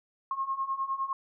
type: beating tone pair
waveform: sine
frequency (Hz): 1072 / 1081.8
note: C6 / C#6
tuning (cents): +42 / -43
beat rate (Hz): 9.8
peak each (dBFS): -34 / -31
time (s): 0.31-1.13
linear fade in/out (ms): 2
effects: none